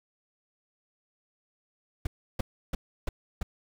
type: noise bursts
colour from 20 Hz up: brown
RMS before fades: -28 dBFS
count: 5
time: 2.05-3.43 s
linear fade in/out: 5 ms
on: 20 ms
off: 320 ms
effects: none